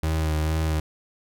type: tone with vibrato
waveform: 35% pulse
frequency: 78.4 Hz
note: D#2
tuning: 14 cents sharp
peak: -20 dBFS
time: 0.03-0.8 s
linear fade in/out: 5 ms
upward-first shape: sine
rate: 2.2 Hz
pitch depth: 27 cents each way
effects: none